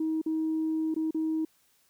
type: tone with dropouts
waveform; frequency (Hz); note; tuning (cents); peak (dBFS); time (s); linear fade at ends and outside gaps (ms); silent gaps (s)
sine; 317.2; D#4; +33; -25; 0-1.45; 5; 0.216-0.261 / 0.943-0.962 / 1.109-1.145
effects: tanh soft clip ceiling -22 dBFS + white hiss -67 dBFS RMS until 1.89 s